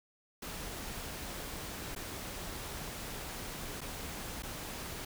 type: noise with dropouts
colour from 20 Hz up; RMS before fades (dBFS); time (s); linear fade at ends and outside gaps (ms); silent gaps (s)
pink; -42; 0.42-5.05; 5; 1.951-1.961 / 3.808-3.814 / 4.424-4.432
effects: none